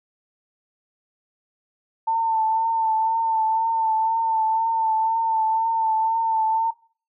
sine tone with vibrato, 894 Hz, A5, 27 cents sharp, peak -18 dBFS, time 2.07-6.71 s, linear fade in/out 10 ms, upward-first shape triangle, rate 2 Hz, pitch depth 34 cents each way, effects noise-tail reverb RT60 0.4 s tail -20 dB re dry

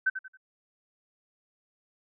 sine tone with echo, 1531 Hz, G6, 41 cents flat, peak -21 dBFS, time 0.06-0.1 s, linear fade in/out 10 ms, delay 91 ms, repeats 3, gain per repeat -10 dB, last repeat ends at 0.373 s, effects none

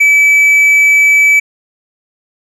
triangle tone, 2300 Hz, D7, 37 cents flat, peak -3 dBFS, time 0-1.4 s, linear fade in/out 10 ms, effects resampled to 32000 Hz

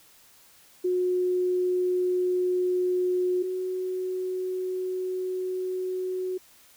sine tone pair in turn, 363.1 / 369.7 Hz, F#4 / F#4, -33 / -1 cents, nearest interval unison, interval 32 cents, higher second, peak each -22 / -27 dBFS, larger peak first, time 0.84-3.43 / 3.43-6.38 s, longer second, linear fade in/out 10 ms, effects white hiss -56 dBFS RMS until 6.76 s

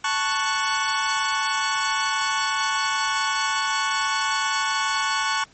sawtooth chord, F# minor, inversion first, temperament equal, 880 / 1108.7 / 1480 Hz, A5 / C#6 / F#6, 0 / 0 / 0 cents, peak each -23 / -21 / -22 dBFS, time 0.04-5.44 s, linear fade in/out 5 ms, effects pink hiss -54 dBFS RMS until 5.53 s + MP3 32 kbps

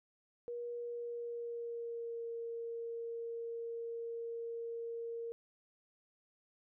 sine tone with pitch glide, 477.8 to 463.7 Hz, A#4 to A#4, +43 to -9 cents, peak -39 dBFS, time 0.48-5.32 s, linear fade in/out 0 ms, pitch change -52 cents, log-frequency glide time 0.71-2.26 s, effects none

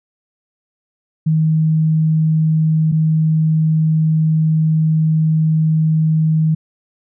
sine tone pair in turn, 157.9 / 157.9 Hz, D#3 / D#3, +26 / +26 cents, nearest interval unison, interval 0 cents, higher neither, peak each -11 dBFS, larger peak neither, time 1.26-2.92 / 2.92-6.55 s, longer second, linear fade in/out 10 ms, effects none

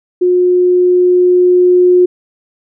sine tone with level ramp, 360 Hz, F#4, 47 cents flat, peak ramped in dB -7 to -4 dBFS, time 0.21-2.06 s, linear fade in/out 10 ms, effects none

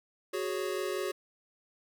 square chord, F# suspended second, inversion none, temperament equal, 370 / 415.3 / 554.4 Hz, F#4 / G#4 / C#5, 0 / 0 / 0 cents, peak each -35 / -37 / -39 dBFS, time 0.33-1.12 s, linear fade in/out 10 ms, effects none

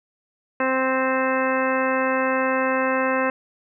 harmonic tone, 261.6 Hz, C4, in tune, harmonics 1 / 2 / 3 / 4 / 5 / 6 / 7 / 8 / 10, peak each -26 / -23 / -31 / -26 / -31 / -29 / -30 / -34 / -32 dBFS, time 0.6-3.3 s, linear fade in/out 2 ms, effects none

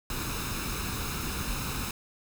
pink noise with comb filter, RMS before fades -33 dBFS, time 0.1-1.91 s, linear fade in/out 2 ms, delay 0.77 ms, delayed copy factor +0.6, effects none

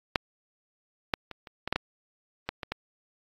clicks, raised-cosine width 0.3 ms, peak -6 / -8 / -23 / -28 / -16 / -9 / -10 / -13 / -18 / -14 dBFS, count 10, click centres 0.158 / 1.138 / 1.313 / 1.472 / 1.676 / 1.726 / 1.76 / 2.49 / 2.632 / 2.72 s, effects AAC 32 kbps

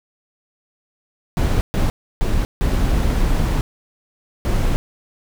brown noise bursts at uneven times, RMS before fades -17 dBFS, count 5, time 1.37-1.61 / 1.74-1.9 / 2.21-2.45 / 2.61-3.61 / 4.45-4.76 s, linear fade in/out 0 ms, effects none

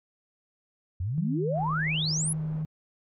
sine exponential sweep, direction up, 82 to 11175 Hz, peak -27 dBFS, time 1-2.33 s, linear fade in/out 5 ms
sine tone, 156.1 Hz, D#3, 6 cents sharp, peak -28 dBFS, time 1.18-2.65 s, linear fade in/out 0 ms
pink low-pass noise, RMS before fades -47 dBFS, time 1.53-2.66 s, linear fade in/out 50 ms, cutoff 910 Hz, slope 12 dB/octave
effects none

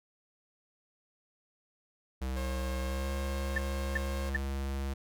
square tone with pitch glide, 65 to 68.23 Hz, C2 to C#2, -11 to -27 cents, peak -33 dBFS, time 2.21-4.94 s, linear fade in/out 10 ms, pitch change +84 cents, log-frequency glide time 2.82-3.1 s
sawtooth tone, 537 Hz, C5, 45 cents sharp, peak -36 dBFS, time 2.36-4.3 s, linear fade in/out 10 ms
sine tone bursts, 1777 Hz, A6, 17 cents sharp, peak -27 dBFS, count 3, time 3.56-4.366 s, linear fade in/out 5 ms, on 22 ms, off 370 ms
effects none

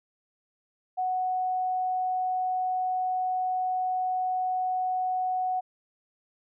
sine tone, 740 Hz, F#5, in tune, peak -25 dBFS, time 0.97-5.61 s, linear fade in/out 20 ms, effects none

